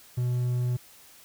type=tone; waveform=triangle; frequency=123.47 Hz; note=B2; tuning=in tune; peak=-22 dBFS; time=0.17-0.77 s; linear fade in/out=10 ms; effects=white hiss -53 dBFS RMS until 1.24 s